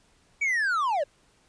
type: linear sweep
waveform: triangle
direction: down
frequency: 2312 to 534 Hz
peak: -21 dBFS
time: 0.41-1.04 s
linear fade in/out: 10 ms
effects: pink hiss -63 dBFS RMS until 1.48 s + resampled to 22050 Hz